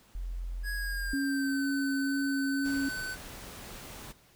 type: tone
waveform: sine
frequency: 43.42 Hz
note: F1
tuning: 9 cents flat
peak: -33 dBFS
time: 0.15-1.14 s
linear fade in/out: 0 ms
type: tone with pitch glide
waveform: square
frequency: 1661.2 to 1514.6 Hz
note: G#6 to F#6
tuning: 0 to +40 cents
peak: -35 dBFS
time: 0.63-3.17 s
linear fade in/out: 50 ms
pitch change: -160 cents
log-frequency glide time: 0.73-1.67 s
type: tone with vibrato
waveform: sine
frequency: 275.1 Hz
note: C#4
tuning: 13 cents flat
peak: -28 dBFS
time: 1.13-2.89 s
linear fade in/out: 5 ms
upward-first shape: sine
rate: 2.1 Hz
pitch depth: 11 cents each way
type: noise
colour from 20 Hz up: pink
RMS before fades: -45 dBFS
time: 2.64-4.13 s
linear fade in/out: 20 ms
effects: pink hiss -61 dBFS RMS until 4.35 s